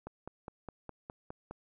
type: click train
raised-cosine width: 1 ms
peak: -28 dBFS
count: 8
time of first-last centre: 0.07-1.51 s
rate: 4.86 Hz
effects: none